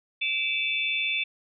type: tone cluster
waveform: sine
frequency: 2318 / 2608 / 2749 / 3507 Hz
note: D7 / E7 / F7 / A7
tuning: -23 / -19 / -28 / -6 cents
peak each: -30 / -28 / -36 / -30 dBFS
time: 0.21-1.24 s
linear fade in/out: 10 ms
effects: none